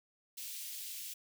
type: high-pass noise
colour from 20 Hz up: white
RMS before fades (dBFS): -44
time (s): 0.37-1.14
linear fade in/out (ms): 10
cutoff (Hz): 2500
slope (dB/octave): 24
effects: none

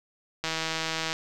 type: click train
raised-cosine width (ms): 0.2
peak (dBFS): -12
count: 112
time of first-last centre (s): 0.44-1.129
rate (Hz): 161
effects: none

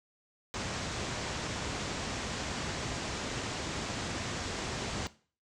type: low-pass noise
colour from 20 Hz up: pink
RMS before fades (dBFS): -36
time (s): 0.54-5.07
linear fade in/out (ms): 0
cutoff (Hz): 7800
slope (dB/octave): 48
effects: noise-tail reverb RT60 0.4 s tail -17 dB re dry + high-pass 60 Hz 12 dB/octave

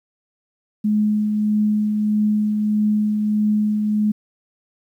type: tone with tremolo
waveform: sine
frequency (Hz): 211.4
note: G#3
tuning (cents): +31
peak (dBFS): -14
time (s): 0.84-4.12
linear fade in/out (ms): 10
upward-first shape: triangle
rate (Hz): 1.6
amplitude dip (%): 35
effects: 9-bit

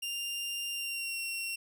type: tone with pitch glide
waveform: sawtooth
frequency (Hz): 2794 to 2733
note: F7 to F7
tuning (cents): 0 to -38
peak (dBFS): -31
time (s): 0.02-1.56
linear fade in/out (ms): 10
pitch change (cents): -38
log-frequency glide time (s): 0.71-1.19
effects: none

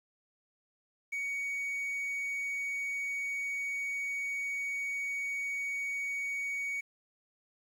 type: tone with quantisation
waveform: triangle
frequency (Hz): 2243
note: C#7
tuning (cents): +20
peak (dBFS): -31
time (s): 1.12-6.81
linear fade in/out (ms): 10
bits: 10
effects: none

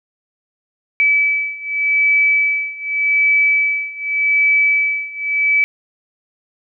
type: beating tone pair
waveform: sine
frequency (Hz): 2298 / 2298.85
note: D7 / D7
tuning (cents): -38 / -38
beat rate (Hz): 0.85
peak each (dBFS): -17 / -15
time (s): 1-5.64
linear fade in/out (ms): 0
effects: none

